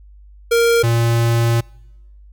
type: tone pair in turn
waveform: square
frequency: 466.2 / 116.55 Hz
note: A#4 / A#2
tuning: 0 / 0 cents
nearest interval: 2 octaves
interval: 2400 cents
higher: first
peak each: -12 / -14 dBFS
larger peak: first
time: 0.51-0.83 / 0.83-1.61 s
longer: second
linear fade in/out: 10 ms
effects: noise-tail reverb RT60 1.0 s tail -26 dB re dry + added 50 Hz sine -40 dBFS peak until 2.32 s